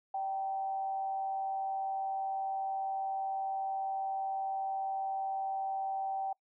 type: tone with frequency modulation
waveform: sine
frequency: 775 Hz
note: G5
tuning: 20 cents flat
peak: -32 dBFS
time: 0.14-6.33 s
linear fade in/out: 5 ms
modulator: 164 Hz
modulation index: 0.23
effects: noise-tail reverb RT60 0.1 s tail -25 dB re dry